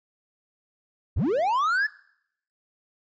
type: linear sweep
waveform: triangle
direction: up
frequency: 45.3 to 1760 Hz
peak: -19 dBFS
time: 1.16-1.87 s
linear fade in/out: 10 ms
effects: noise-tail reverb RT60 0.7 s tail -21 dB re dry + resampled to 16000 Hz